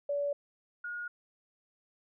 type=tone pair in turn; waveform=sine; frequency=573 / 1437.2 Hz; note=D5 / F6; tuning=-43 / +49 cents; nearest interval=octave + major third; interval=1592 cents; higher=second; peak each=-29 / -36 dBFS; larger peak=first; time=0.09-0.33 / 0.84-1.08 s; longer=neither; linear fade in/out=5 ms; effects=none